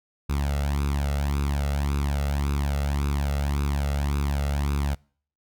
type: tone with flanger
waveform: sawtooth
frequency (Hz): 71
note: C#2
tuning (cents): +42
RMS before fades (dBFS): -25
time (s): 0.29-4.95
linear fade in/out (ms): 10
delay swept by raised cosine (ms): 0.79 to 1.5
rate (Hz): 1.8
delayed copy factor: +0.75
effects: noise-tail reverb RT60 0.5 s tail -26 dB re dry